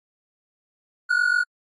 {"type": "tone pair together", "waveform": "triangle", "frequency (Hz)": [1432.9, 1480], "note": ["F6", "F#6"], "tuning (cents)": [44, 0], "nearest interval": "minor second", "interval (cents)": 56, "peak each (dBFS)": [-19, -19], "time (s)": [1.09, 1.44], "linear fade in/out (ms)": 20, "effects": ["AAC 32 kbps"]}